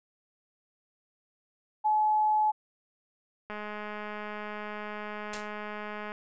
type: tone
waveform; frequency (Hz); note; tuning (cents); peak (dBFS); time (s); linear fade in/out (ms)
sine; 855; A5; -50; -22; 1.84-2.52; 20
type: click train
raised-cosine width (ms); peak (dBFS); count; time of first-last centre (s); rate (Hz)
0.5; -24; 551; 3.5-6.119; 210
type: noise with exponential decay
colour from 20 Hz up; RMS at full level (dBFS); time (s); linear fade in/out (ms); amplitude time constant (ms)
white; -33; 5.33-5.52; 5; 41
effects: resampled to 16000 Hz